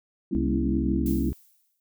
sine chord, G diminished seventh, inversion none, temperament equal with one note detuned, 196 / 237.4 / 277.2 / 329.6 Hz, G3 / Bb3 / Db4 / Fb4, 0 / +32 / 0 / 0 cents, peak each -29 dBFS, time 0.31-1.3 s, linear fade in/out 10 ms
harmonic tone, 67 Hz, C2, 42 cents sharp, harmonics 1 / 2 / 3 / 4 / 5 / 6, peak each -28 / -34 / -38 / -40 / -42 / -44 dBFS, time 0.35-1.33 s, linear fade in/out 0 ms
violet noise with exponential decay, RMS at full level -37 dBFS, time 1.06-1.8 s, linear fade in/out 2 ms, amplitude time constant 160 ms
effects none

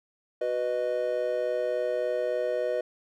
triangle chord, B major, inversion second, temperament just, 370.4 / 493.9 / 617.4 Hz, F#4 / B4 / D#5, +2 / 0 / -14 cents, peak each -33 / -27 / -27 dBFS, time 0.41-2.81 s, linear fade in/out 5 ms, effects none

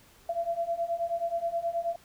sine beating tone pair, 673 / 682.4 Hz, E5 / F5, +36 / -40 cents, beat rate 9.4 Hz, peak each -32 / -30 dBFS, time 0.29-1.96 s, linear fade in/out 5 ms, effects pink hiss -58 dBFS RMS until 2.04 s

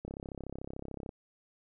click train, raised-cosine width 2 ms, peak -27 dBFS, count 36, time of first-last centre 0.05-1.092 s, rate 33.6 Hz, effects none

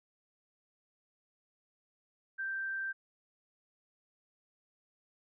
sine tone, 1568 Hz, G6, in tune, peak -34 dBFS, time 2.38-2.93 s, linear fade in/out 20 ms, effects none

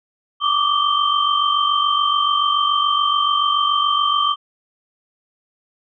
sine tone cluster, 1153 / 1200 / 3130 Hz, D6 / D6 / G7, -32 / +37 / -3 cents, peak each -18 / -20 / -20 dBFS, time 0.4-4.36 s, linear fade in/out 50 ms, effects none

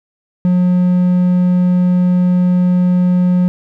triangle tone, 180 Hz, F#3, 47 cents flat, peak -7 dBFS, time 0.45-3.48 s, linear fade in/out 0 ms, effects none

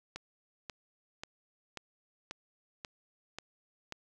click train, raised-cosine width 0.2 ms, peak -23 dBFS, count 8, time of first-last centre 0.16-3.923 s, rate 1.86 Hz, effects none

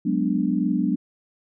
sine chord, G# half-diminished seventh, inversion third, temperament equal, 185 / 207.7 / 246.9 / 293.7 Hz, F#3 / G#3 / B3 / D4, 0 / 0 / 0 / 0 cents, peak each -25 dBFS, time 0.05-0.96 s, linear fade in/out 10 ms, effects none

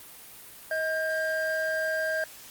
triangle tone pair together, 634 / 1598.7 Hz, D#5 / G6, +32 / +34 cents, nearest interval octave + major third, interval 1602 cents, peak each -27 dBFS, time 0.71-2.24 s, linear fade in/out 2 ms, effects white hiss -47 dBFS RMS until 2.5 s + Opus 32 kbps

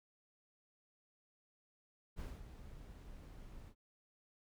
brown noise with ADSR envelope, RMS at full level -43 dBFS, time 2.16-3.75 s, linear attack 36 ms, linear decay 210 ms, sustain -10 dB, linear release 75 ms, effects none

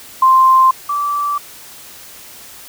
sine tone pair in turn, 1046.5 / 1161.5 Hz, C6 / D6, 0 / -20 cents, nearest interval major second, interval 180 cents, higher second, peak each -6 / -15 dBFS, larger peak first, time 0.22-0.71 / 0.89-1.38 s, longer neither, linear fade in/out 5 ms, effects white hiss -37 dBFS RMS until 2.68 s

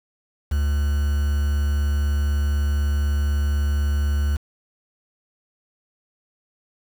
triangle tone with quantisation, 72 Hz, D2, 34 cents flat, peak -16 dBFS, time 0.51-4.37 s, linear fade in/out 10 ms, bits 6, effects none

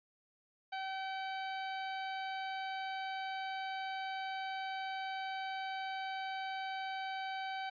sawtooth tone, 767 Hz, G5, 38 cents flat, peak -34 dBFS, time 0.72-7.7 s, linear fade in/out 10 ms, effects resampled to 11025 Hz

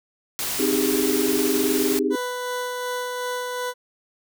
white noise, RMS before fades -27 dBFS, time 0.39-1.99 s, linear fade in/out 0 ms
sine chord, Ab major seventh, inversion first, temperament equal with one note detuned, 261.6 / 311.1 / 392 / 411.7 Hz, C4 / Eb4 / G4 / Ab4, 0 / 0 / 0 / -15 cents, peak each -25 dBFS, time 0.59-2.16 s, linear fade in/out 10 ms
20% pulse tone with tremolo, 495.9 Hz, B4, 7 cents sharp, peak -20 dBFS, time 2.1-3.74 s, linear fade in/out 50 ms, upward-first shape sine, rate 2.7 Hz, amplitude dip 25%
effects none

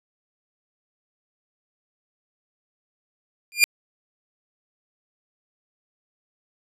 sawtooth tone with exponential growth, 2400 Hz, D7, 37 cents sharp, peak -5 dBFS, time 3.52-3.64 s, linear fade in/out 0 ms, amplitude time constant 25 ms, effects resampled to 32000 Hz

